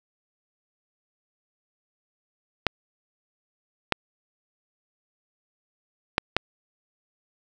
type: clicks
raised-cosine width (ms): 0.3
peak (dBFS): -3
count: 4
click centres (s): 2.667 / 3.923 / 6.181 / 6.366
effects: none